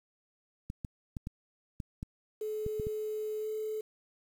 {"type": "clicks", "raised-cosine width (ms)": 5, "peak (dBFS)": -25, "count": 9, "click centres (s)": [0.701, 0.848, 1.168, 1.271, 1.802, 2.029, 2.664, 2.798, 2.869]}
{"type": "tone with pitch glide", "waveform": "sine", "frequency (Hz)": [428.8, 432], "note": ["A4", "A4"], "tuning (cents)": [-45, -32], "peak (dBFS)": -33, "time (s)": [2.41, 3.81], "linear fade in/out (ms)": 5, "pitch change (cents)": 13, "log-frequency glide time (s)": [3.4, 3.47]}
{"effects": ["9-bit"]}